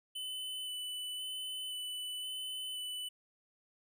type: tone with vibrato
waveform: square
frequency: 3004 Hz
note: F#7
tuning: 26 cents sharp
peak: -39 dBFS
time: 0.15-3.09 s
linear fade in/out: 10 ms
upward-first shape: square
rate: 0.96 Hz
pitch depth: 10 cents each way
effects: none